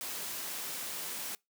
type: noise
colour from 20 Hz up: white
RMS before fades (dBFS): -39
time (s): 0.01-1.35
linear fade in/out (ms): 0
effects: noise-tail reverb RT60 0.2 s tail -25 dB re dry + high-pass 150 Hz 12 dB/octave